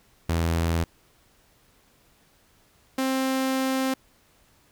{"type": "tone pair in turn", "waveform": "sawtooth", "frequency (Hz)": [83.1, 263.8], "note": ["E2", "C4"], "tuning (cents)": [15, 14], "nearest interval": "octave + minor sixth", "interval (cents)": 1999, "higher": "second", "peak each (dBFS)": [-18, -19], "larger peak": "first", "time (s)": [[0.29, 0.84], [2.98, 3.94]], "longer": "second", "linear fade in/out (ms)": 5, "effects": ["pink hiss -61 dBFS RMS until 4.71 s"]}